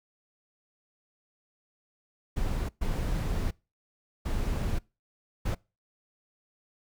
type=noise bursts at uneven times; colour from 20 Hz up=brown; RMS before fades=-29 dBFS; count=4; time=2.36-2.69 / 2.81-3.51 / 4.25-4.79 / 5.45-5.55 s; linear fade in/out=10 ms; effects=noise-tail reverb RT60 0.3 s tail -25 dB re dry